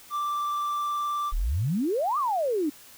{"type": "tone with vibrato", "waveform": "triangle", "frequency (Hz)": 1174.7, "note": "D6", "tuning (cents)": 0, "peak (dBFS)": -24, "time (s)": [0.1, 1.33], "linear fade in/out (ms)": 50, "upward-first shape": "sine", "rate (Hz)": 19, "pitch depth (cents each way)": 10}
{"type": "exponential two-way sweep", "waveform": "sine", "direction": "up then down", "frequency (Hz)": [30.87, 1232, 280.4], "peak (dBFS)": -23, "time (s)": [1.32, 2.7], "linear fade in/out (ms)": 10, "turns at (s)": 2.18}
{"effects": ["white hiss -50 dBFS RMS until 2.97 s"]}